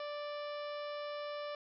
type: harmonic tone with a mistuned harmonic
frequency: 587.3 Hz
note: D5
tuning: in tune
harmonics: 1 / 2 / 3 / 4 / 5 / 6 / 7 / 8 / 9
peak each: -40 / -46 / -53 / -54 / -55 / -57 / -58 / -62 / -59 dBFS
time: 0-1.55 s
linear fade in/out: 2 ms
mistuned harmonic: 7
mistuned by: -20 cents
effects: none